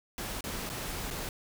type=noise with dropouts; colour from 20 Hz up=pink; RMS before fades=-37 dBFS; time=0.18-1.29 s; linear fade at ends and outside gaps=1 ms; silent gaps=0.408-0.44 / 0.693-0.699 / 1.104-1.109 s; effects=none